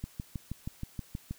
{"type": "click train", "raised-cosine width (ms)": 5, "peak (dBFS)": -23, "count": 9, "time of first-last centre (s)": [0.04, 1.31], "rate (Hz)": 6.3, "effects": ["white hiss -58 dBFS RMS until 1.38 s"]}